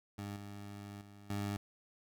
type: tone with level steps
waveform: 20% pulse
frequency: 101.5 Hz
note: G#2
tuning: 39 cents flat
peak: -36 / -41 / -49 / -31 dBFS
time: 0.18-1.57 s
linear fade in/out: 5 ms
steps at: 0.36 / 1.01 / 1.3 s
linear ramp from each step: 2 ms
effects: none